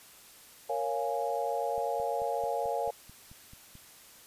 sine chord, Bb minor seventh, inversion none, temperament equal, 466.2 / 554.4 / 698.5 / 830.6 Hz, Bb4 / Db5 / F5 / Ab5, 0 / 0 / 0 / 0 cents, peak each -35 / -34 / -34 / -35 dBFS, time 0.69-2.91 s, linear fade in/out 10 ms
click train, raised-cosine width 5 ms, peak -39 dBFS, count 10, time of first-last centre 1.78-3.754 s, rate 4.56 Hz
effects white hiss -54 dBFS RMS until 4.26 s + resampled to 32000 Hz

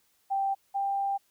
sine tone pair in turn, 784 / 791.7 Hz, G5 / G5, 0 / +17 cents, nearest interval unison, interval 17 cents, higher second, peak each -25 / -26 dBFS, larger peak first, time 0.3-0.55 / 0.74-1.18 s, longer second, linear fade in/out 20 ms, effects white hiss -69 dBFS RMS until 1.3 s

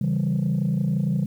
sine chord, C# diminished, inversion none, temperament equal, 138.59 / 164.81 / 196 Hz, C#3 / E3 / G3, 0 / 0 / 0 cents, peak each -23 dBFS, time 0.01-1.26 s, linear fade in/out 5 ms, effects tanh soft clip ceiling -16 dBFS + 9-bit

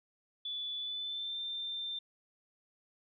sine tone with pitch glide, 3461 to 3579 Hz, A7 to A7, -29 to +29 cents, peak -36 dBFS, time 0.45-1.99 s, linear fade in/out 5 ms, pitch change +58 cents, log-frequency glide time 0.77-1.39 s, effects none

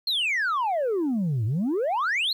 sine exponential two-way sweep, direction down then up, 4331 to 102.2 to 4331 Hz, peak -20 dBFS, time 0.07-2.33 s, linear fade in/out 5 ms, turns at 1.45 s, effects tanh soft clip ceiling -21 dBFS + 10-bit

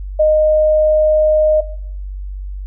sine tone, 617 Hz, D#5, 15 cents flat, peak -8 dBFS, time 0.19-1.61 s, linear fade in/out 10 ms, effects noise-tail reverb RT60 0.6 s tail -17 dB re dry + added 48 Hz sine -23 dBFS peak until 2.66 s

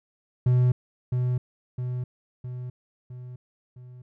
triangle tone with echo, 124.9 Hz, B2, 20 cents sharp, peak -15 dBFS, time 0.46-0.72 s, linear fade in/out 5 ms, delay 660 ms, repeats 5, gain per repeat -5 dB, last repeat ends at 4.02 s, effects none

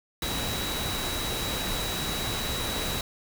sine tone in noise, 3893 Hz, B7, 26 cents flat, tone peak -34 dBFS, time 0.22-3.01 s, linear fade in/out 2 ms, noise pink, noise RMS -31 dBFS, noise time 0.22-3.01 s, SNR -6 dB, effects none

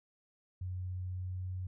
sine tone with pitch glide, 91.5 to 92.19 Hz, F#2 to F#2, -19 to -6 cents, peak -36 dBFS, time 0.61-1.67 s, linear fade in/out 5 ms, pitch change +13 cents, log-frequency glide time 1.07-1.52 s, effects none

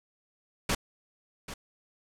pink noise with echo, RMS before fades -27 dBFS, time 0.69-0.75 s, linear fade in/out 5 ms, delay 790 ms, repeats 1, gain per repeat -13 dB, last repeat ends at 1.54 s, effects low-pass 10000 Hz 12 dB/octave

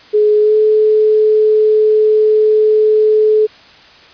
sine tone with pitch glide, 422.5 to 430.1 Hz, G#4 to A4, +30 to -39 cents, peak -7 dBFS, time 0.13-3.47 s, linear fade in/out 20 ms, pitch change +31 cents, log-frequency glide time 0.4-0.55 s, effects white hiss -41 dBFS RMS until 4.13 s + resampled to 11025 Hz

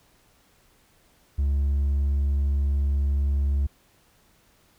sine tone with hard clipping, 70.2 Hz, C#2, 22 cents sharp, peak -21 dBFS, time 1.38-3.67 s, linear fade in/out 10 ms, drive 2 dB, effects pink hiss -61 dBFS RMS until 4.78 s

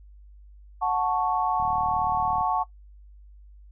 sine chord, F# minor, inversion none, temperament equal with one note detuned, 733.2 / 880 / 1108.7 Hz, F#5 / A5 / C#6, -16 / 0 / 0 cents, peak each -26 / -26 / -27 dBFS, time 0.81-2.64 s, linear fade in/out 20 ms
click train, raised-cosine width 5 ms, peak -29 dBFS, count 32, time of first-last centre 1.6-2.409 s, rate 38.3 Hz
effects noise-tail reverb RT60 0.1 s tail -17 dB re dry + added 50 Hz sine -46 dBFS peak until 3.71 s

